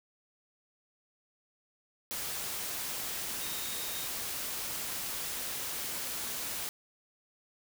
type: tone in noise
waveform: sine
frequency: 3729 Hz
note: A#7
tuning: in tune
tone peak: -45 dBFS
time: 3.42-4.07 s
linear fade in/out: 0 ms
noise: white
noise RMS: -37 dBFS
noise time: 2.11-6.69 s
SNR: -11 dB
effects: none